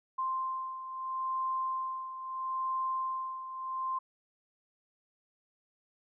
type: beating tone pair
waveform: sine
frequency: 1046.5 / 1047.26 Hz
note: C6 / C6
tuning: 0 / +1 cents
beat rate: 0.76 Hz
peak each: -33 / -39 dBFS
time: 0.18-3.99 s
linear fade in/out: 10 ms
effects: none